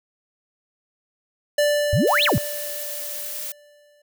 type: tone with exponential decay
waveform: square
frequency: 587.3 Hz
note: D5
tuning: in tune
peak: -16 dBFS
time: 1.58-4.02 s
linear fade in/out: 5 ms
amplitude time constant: 530 ms
type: exponential two-way sweep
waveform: sine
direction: up then down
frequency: 85.3 to 4339 to 85.3 Hz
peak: -16 dBFS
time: 1.93-2.38 s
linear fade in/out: 0 ms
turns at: 2.24 s
type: noise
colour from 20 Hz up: blue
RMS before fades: -31 dBFS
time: 2.07-3.52 s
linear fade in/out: 2 ms
effects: none